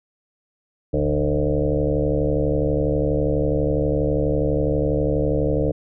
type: tone with frequency modulation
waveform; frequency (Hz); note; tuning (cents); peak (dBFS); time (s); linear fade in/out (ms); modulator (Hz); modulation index
sine; 302.2; D4; +50; -17; 0.93-5.72; 10; 72.2; 3.8
effects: none